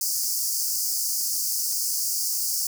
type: high-pass noise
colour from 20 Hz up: pink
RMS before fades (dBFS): -26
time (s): 0.01-2.67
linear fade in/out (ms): 2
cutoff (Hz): 4700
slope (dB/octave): 96
effects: none